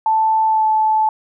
sine tone with pitch glide, 880 to 869.9 Hz, A5 to A5, 0 to -20 cents, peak -12 dBFS, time 0.06-1.09 s, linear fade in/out 2 ms, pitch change -20 cents, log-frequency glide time 0.46-0.66 s, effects none

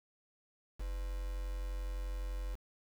sine tone with quantisation, 45.86 Hz, F#1, 15 cents flat, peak -36 dBFS, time 0.79-2.56 s, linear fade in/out 20 ms, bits 8, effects none

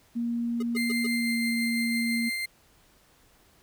sine tone with pitch glide, 235.5 to 232.1 Hz, A#3 to A#3, +18 to -7 cents, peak -26 dBFS, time 0.15-2.3 s, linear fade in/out 20 ms, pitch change -25 cents, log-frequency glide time 1.16-1.32 s
square tone bursts, 416.4 Hz, G#4, 5 cents sharp, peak -35 dBFS, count 4, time 0.6-1.068 s, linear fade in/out 5 ms, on 27 ms, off 120 ms
35% pulse tone with tremolo, 2093 Hz, C7, in tune, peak -26 dBFS, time 0.76-2.46 s, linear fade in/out 10 ms, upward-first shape triangle, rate 6 Hz, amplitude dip 25%
effects pink hiss -61 dBFS RMS until 3.62 s

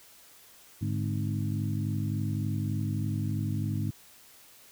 harmonic tone with a mistuned harmonic, 51.91 Hz, G#1, in tune, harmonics 2 / 3 / 4 / 5 / 6, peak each -30 / -34 / -36 / -38 / -40 dBFS, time 0.81-3.91 s, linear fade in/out 10 ms, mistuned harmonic 3, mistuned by -97 cents, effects white hiss -55 dBFS RMS until 4.71 s

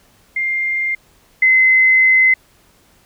sine tone pair in turn, 2107 / 2051 Hz, C7 / C7, +12 / -35 cents, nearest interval unison, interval 47 cents, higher first, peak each -16 / -8 dBFS, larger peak second, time 0.36-0.95 / 1.42-2.34 s, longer second, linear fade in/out 5 ms, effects pink hiss -53 dBFS RMS until 3.05 s

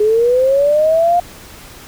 sine linear sweep, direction up, 415.3 to 710 Hz, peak -9 dBFS, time 0-1.2 s, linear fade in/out 5 ms, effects pink hiss -37 dBFS RMS until 1.87 s

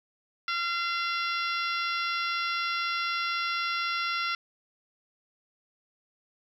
harmonic tone, 686 Hz, F5, 31 cents flat, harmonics 2 / 3 / 4 / 5 / 6 / 7 / 8, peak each -30 / -34 / -36 / -38 / -40 / -41 / -42 dBFS, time 0.48-4.35 s, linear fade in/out 2 ms, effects 10-bit

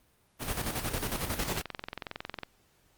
pink noise with tremolo, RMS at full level -31 dBFS, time 0.39-1.63 s, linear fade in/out 50 ms, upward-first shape square, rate 11 Hz, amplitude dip 55%
click train, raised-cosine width 0.3 ms, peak -20 dBFS, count 21, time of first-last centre 1.52-2.433 s, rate 21.9 Hz
effects pink hiss -67 dBFS RMS until 2.97 s + Opus 32 kbps

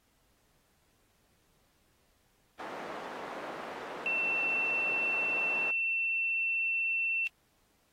white band-pass noise, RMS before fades -42 dBFS, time 2.59-5.71 s, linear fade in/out 5 ms, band 320 to 1000 Hz, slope 12 dB/octave
sine tone, 2692 Hz, E7, 36 cents sharp, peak -28 dBFS, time 4.06-7.27 s, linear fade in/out 0 ms
effects pink hiss -71 dBFS RMS until 7.92 s + AAC 48 kbps

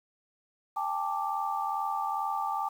sine chord, G suspended second, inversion none, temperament equal with one note detuned, 797.7 / 880 / 1174.7 Hz, G5 / A5 / D6, +30 / 0 / 0 cents, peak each -33 dBFS, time 0.76-2.69 s, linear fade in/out 10 ms, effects 9-bit

